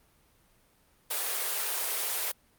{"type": "high-pass noise", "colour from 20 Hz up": "white", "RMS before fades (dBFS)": -31, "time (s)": [1.1, 2.32], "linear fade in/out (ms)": 10, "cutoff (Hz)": 370, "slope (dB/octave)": 96, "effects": ["pink hiss -65 dBFS RMS until 2.58 s", "Opus 32 kbps"]}